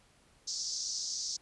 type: band-pass noise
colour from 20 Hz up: pink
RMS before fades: -37 dBFS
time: 0.47-1.37 s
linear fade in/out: 10 ms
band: 4800 to 6400 Hz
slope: 48 dB/octave
effects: pink hiss -65 dBFS RMS until 1.41 s + resampled to 24000 Hz